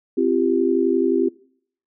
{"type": "chord", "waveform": "sine", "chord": "C suspended fourth", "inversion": "none", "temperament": "equal with one note detuned", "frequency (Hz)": [261.6, 340.5, 392], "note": ["C4", "F4", "G4"], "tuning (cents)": [0, -44, 0], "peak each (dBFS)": [-21, -20, -20], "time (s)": [0.17, 1.29], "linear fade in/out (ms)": 10, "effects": ["noise-tail reverb RT60 0.6 s tail -22 dB re dry"]}